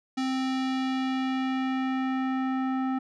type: tone with low-pass filter sweep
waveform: square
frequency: 261.9 Hz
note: C4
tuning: 2 cents sharp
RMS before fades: -28 dBFS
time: 0.17-2.99 s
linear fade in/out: 10 ms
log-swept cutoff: 5300 to 1300 Hz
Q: 1.2
effects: none